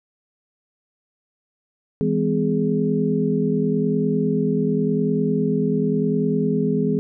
sine tone cluster, 163 / 203.9 / 253.5 / 417 Hz, E3 / G#3 / B3 / G#4, -19 / -32 / +45 / +7 cents, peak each -23 dBFS, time 2.01-6.99 s, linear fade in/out 0 ms, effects none

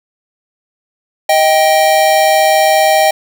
square tone pair together, 629.1 / 784 Hz, D#5 / G5, +19 / 0 cents, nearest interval major third, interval 381 cents, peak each -11 / -11 dBFS, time 1.29-3.11 s, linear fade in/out 5 ms, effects none

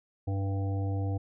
harmonic tone, 98 Hz, G2, in tune, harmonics 1 / 3 / 5 / 7 / 8, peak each -28 / -38 / -42 / -45 / -46 dBFS, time 0.27-1.18 s, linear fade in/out 10 ms, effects none

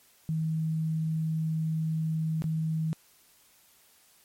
sine tone with dropouts, 159.2 Hz, D#3, 40 cents sharp, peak -26 dBFS, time 0.29-2.93 s, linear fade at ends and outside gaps 0 ms, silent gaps 2.421-2.441 s, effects white hiss -61 dBFS RMS until 4.24 s + MP3 64 kbps

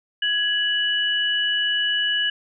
sine tone pair together, 1668.9 / 2949 Hz, G#6 / F#7, +8 / -6 cents, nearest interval minor seventh, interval 986 cents, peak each -23 / -21 dBFS, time 0.22-2.3 s, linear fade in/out 5 ms, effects none

